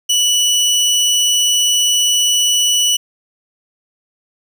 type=tone; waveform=25% pulse; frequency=2955 Hz; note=F#7; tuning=3 cents flat; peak=-8 dBFS; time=0.09-2.97 s; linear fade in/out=10 ms; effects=none